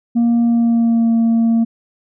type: tone with pitch glide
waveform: sine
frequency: 234.9 to 229 Hz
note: A#3 to A#3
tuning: +13 to -31 cents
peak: -8 dBFS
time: 0.15-1.65 s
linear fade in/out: 20 ms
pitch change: -44 cents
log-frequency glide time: 0.43-1.13 s
effects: tanh soft clip ceiling -10 dBFS